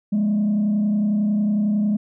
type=tone with frequency modulation; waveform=sine; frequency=208.3 Hz; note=G#3; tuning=5 cents sharp; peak=-15 dBFS; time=0.12-1.97 s; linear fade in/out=10 ms; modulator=31 Hz; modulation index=0.4; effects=tanh soft clip ceiling -15 dBFS